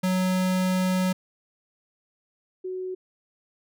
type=tone pair in turn; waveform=square / sine; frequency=185 / 370.8 Hz; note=F#3 / F#4; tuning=0 / +4 cents; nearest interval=octave; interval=1204 cents; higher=second; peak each=-22 / -29 dBFS; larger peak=first; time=0.03-1.13 / 2.64-2.95 s; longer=first; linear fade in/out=10 ms; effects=none